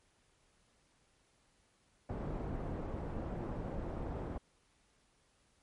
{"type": "low-pass noise", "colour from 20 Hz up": "pink", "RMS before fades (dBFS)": -40, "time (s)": [2.09, 4.38], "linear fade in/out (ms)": 5, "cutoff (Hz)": 720, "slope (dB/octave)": 12, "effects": ["pink hiss -72 dBFS RMS until 5.62 s", "MP3 48 kbps"]}